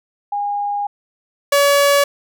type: tone pair in turn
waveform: sine / sawtooth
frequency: 816 / 567.4 Hz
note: G#5 / C#5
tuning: -31 / +40 cents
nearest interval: tritone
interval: 629 cents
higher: first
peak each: -18 / -7 dBFS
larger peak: second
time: 0.32-0.87 / 1.52-2.04 s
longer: first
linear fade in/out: 5 ms
effects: none